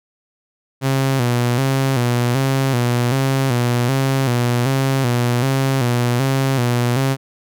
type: tone with vibrato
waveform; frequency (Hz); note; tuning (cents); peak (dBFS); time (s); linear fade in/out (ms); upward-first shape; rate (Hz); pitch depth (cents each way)
sawtooth; 127.8; C3; -40; -11; 0.81-7.17; 50; square; 1.3; 91
effects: none